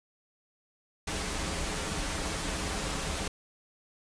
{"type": "noise with comb filter", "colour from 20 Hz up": "pink", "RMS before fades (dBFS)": -33, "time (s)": [1.07, 3.28], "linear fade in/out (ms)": 5, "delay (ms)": 8.3, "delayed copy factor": -0.55, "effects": ["resampled to 22050 Hz"]}